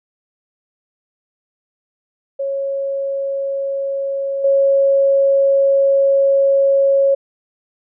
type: tone with level steps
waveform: sine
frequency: 550 Hz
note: C#5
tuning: 14 cents flat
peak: -18 / -10 dBFS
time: 2.39-7.15 s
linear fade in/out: 10 ms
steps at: 4.44 s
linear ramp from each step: 5 ms
effects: none